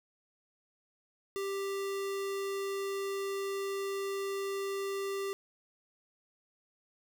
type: tone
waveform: square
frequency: 393.5 Hz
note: G4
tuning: 7 cents sharp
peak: -34 dBFS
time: 1.36-5.33 s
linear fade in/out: 0 ms
effects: none